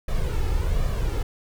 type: noise with flanger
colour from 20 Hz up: brown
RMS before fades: -23 dBFS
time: 0.08-1.23 s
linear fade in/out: 5 ms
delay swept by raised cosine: 1.7 to 2.35 ms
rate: 1.3 Hz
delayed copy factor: +0.65
effects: none